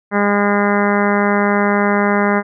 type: harmonic tone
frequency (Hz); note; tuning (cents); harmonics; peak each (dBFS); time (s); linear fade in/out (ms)
203.6; G#3; -34; 1 / 2 / 3 / 4 / 5 / 6 / 7 / 8 / 9 / 10; -16 / -19 / -21 / -22 / -23 / -24 / -24 / -25 / -26 / -26; 0.11-2.43; 50
effects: none